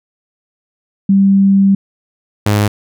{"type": "tone pair in turn", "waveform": ["sine", "sawtooth"], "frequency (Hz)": [196, 103.83], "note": ["G3", "G#2"], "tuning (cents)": [0, 0], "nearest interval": "major seventh", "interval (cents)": 1100, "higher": "first", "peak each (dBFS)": -6, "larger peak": "neither", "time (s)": [[1.09, 1.75], [2.46, 2.68]], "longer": "first", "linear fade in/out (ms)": 5, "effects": []}